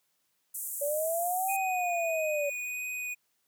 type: band-pass noise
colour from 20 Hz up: white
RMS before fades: -37 dBFS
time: 0.54-1.57 s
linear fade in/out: 10 ms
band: 7400 to 15000 Hz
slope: 48 dB/octave
type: linear two-way sweep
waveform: sine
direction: up then down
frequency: 566 to 784 to 566 Hz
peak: -28 dBFS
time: 0.81-2.5 s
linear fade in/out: 10 ms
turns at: 1.53 s
type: tone with vibrato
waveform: square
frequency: 2482 Hz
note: D#7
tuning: 5 cents flat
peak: -34 dBFS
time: 1.48-3.15 s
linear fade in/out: 20 ms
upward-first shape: sine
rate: 1.6 Hz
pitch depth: 10 cents each way
effects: white hiss -75 dBFS RMS until 3.47 s + high-pass 100 Hz 12 dB/octave